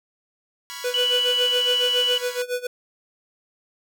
10% pulse chord, C# dominant seventh, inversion third, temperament equal with one note detuned, 987.8 / 1117.7 / 1396.9 / 1661.2 Hz, B5 / C#6 / E#6 / G#6, 0 / +14 / 0 / 0 cents, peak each -28 / -32 / -33 / -31 dBFS, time 0.7-2.42 s, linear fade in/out 0 ms
square tone with tremolo, 493.9 Hz, B4, in tune, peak -22 dBFS, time 0.84-2.67 s, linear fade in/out 5 ms, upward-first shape sine, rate 7.2 Hz, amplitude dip 90%
sine tone, 2960 Hz, F#7, in tune, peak -19 dBFS, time 0.94-2.18 s, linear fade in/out 2 ms
effects none

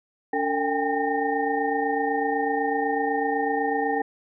sine tone cluster, 285.8 / 450.8 / 787 / 815 / 1832 Hz, D4 / A4 / G5 / G#5 / A#6, -47 / +42 / +7 / -33 / -31 cents, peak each -29 / -27 / -26 / -31 / -31 dBFS, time 0.33-4.02 s, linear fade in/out 5 ms, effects none

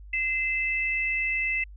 sine tone pair together, 2062 / 2634 Hz, C7 / E7, -26 / -2 cents, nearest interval major third, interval 424 cents, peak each -27 dBFS, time 0.13-1.64 s, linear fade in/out 5 ms, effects added 50 Hz sine -42 dBFS peak until 1.76 s

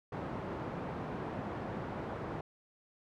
pink band-pass noise, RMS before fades -40 dBFS, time 0.12-2.41 s, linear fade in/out 5 ms, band 110 to 1100 Hz, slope 12 dB/octave, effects none

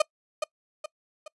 35% pulse tone with echo, 614 Hz, D#5, 23 cents flat, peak -16 dBFS, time 0-0.02 s, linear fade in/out 5 ms, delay 420 ms, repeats 3, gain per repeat -7 dB, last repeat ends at 1.28 s, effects noise-tail reverb RT60 0.1 s tail -24 dB re dry + resampled to 24000 Hz

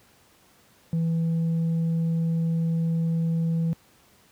sine tone with tanh clipping, 164.81 Hz, E3, in tune, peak -22 dBFS, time 0.93-3.73 s, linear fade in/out 0 ms, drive 2 dB, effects pink hiss -58 dBFS RMS until 4.31 s + high-pass 80 Hz 12 dB/octave

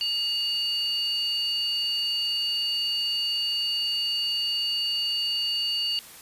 sine tone pair together, 2854 / 4530 Hz, F7 / C#8, +37 / +37 cents, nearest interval minor sixth, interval 800 cents, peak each -27 dBFS, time 0.01-5.99 s, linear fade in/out 0 ms, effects white hiss -46 dBFS RMS until 6.21 s + resampled to 32000 Hz

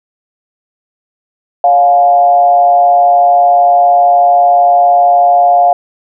sine tone with frequency modulation, 707 Hz, F5, 21 cents sharp, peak -4 dBFS, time 1.64-5.73 s, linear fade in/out 2 ms, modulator 141 Hz, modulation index 0.51, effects none

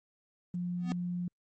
sine tone, 176.9 Hz, F3, 23 cents sharp, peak -32 dBFS, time 0.54-1.28 s, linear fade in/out 2 ms
square tone with exponential growth, 248.9 Hz, B3, 14 cents sharp, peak -31 dBFS, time 0.77-0.92 s, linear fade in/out 0 ms, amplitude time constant 31 ms
effects Opus 24 kbps

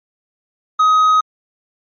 triangle tone, 1260 Hz, D#6, 21 cents sharp, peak -7 dBFS, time 0.79-1.21 s, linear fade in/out 10 ms, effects MP3 32 kbps

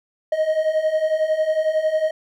triangle beating tone pair, 619 / 630 Hz, D#5 / D#5, -9 / +21 cents, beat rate 11 Hz, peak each -21 / -17 dBFS, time 0.32-2.11 s, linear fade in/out 5 ms, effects none

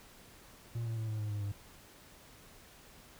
triangle tone with pitch steps, 116.54 / 113.81 / 111.15 / 108.55 / 106.01 / 103.53 / 101.1 Hz, A#2 / A#2 / A2 / A2 / G#2 / G#2 / G#2, 0 / -41 / +18 / -23 / +36 / -5 / -46 cents, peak -32 dBFS, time 0.75-1.52 s, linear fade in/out 5 ms, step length 110 ms, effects pink hiss -57 dBFS RMS until 3.19 s

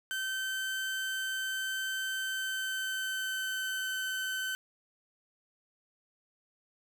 30% pulse tone with pitch glide, 1543 to 1528.8 Hz, G6 to G6, -28 to -44 cents, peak -30 dBFS, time 0.11-4.55 s, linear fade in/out 0 ms, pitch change -16 cents, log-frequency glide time 2.22-3.9 s, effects none

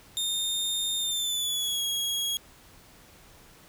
sawtooth tone with pitch glide, 3649 to 3308 Hz, A#7 to G#7, -38 to -8 cents, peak -24 dBFS, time 0.17-2.37 s, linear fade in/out 0 ms, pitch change -170 cents, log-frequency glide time 0.98-1.83 s, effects pink hiss -54 dBFS RMS until 3.68 s

